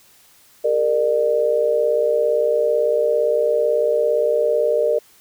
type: tone cluster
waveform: sine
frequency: 405.4 / 463.2 / 600 Hz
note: G#4 / A#4 / D5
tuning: -42 / -11 / +37 cents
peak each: -26 / -18 / -18 dBFS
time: 0.64-4.99 s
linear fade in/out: 10 ms
effects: white hiss -52 dBFS RMS until 5.2 s